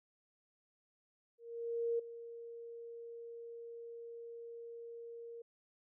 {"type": "tone with ADSR envelope", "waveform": "sine", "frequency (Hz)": 466.2, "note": "A#4", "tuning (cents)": 0, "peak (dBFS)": -31, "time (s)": [1.38, 5.42], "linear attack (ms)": 610, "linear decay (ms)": 8, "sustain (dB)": -15, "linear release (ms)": 6, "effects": []}